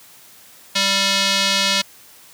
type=tone with band-pass filter; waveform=square; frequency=196 Hz; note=G3; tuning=in tune; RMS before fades=-18 dBFS; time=0.75-1.82 s; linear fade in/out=10 ms; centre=4000 Hz; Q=1.6; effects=white hiss -46 dBFS RMS until 2.33 s + high-pass 80 Hz 12 dB/octave